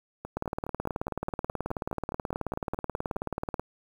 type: two click trains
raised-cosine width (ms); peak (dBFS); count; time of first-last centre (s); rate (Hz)
1; -16 / -22; 61 / 15; 0.37-3.596 / 0.25-3.161; 18.6 / 4.81
effects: 8-bit